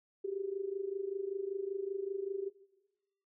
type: tone with amplitude modulation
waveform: sine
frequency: 392 Hz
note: G4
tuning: in tune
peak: -31 dBFS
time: 0.24-2.5 s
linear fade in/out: 10 ms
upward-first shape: sine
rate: 25.2 Hz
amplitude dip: 85%
effects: noise-tail reverb RT60 1.0 s tail -18 dB re dry